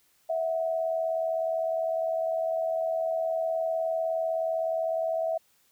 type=tone pair together; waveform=sine; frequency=651 / 730.7 Hz; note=E5 / F#5; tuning=-22 / -22 cents; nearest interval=major second; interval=200 cents; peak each=-26 / -34 dBFS; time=0.29-5.38 s; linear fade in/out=10 ms; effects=white hiss -66 dBFS RMS until 5.71 s